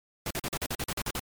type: noise bursts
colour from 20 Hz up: pink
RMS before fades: -32 dBFS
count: 11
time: 0.26-1.196 s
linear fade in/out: 2 ms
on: 46 ms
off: 43 ms
effects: MP3 96 kbps